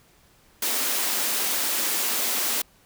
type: high-pass noise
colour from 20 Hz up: white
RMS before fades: -25 dBFS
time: 0.62-2.62 s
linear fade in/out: 5 ms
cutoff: 210 Hz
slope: 96 dB/octave
effects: pink hiss -58 dBFS RMS until 2.85 s